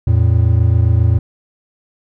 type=tone pair together; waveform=triangle; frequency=84.74 / 112.2 Hz; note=E2 / A2; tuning=+48 / +34 cents; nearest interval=perfect fourth; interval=486 cents; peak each=-10 dBFS; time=0.07-1.19 s; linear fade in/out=5 ms; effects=none